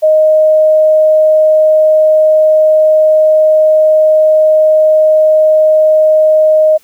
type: tone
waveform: sine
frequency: 622 Hz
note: D#5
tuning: 1 cent flat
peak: -4 dBFS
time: 0.02-6.78 s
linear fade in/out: 20 ms
effects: white hiss -48 dBFS RMS until 6.83 s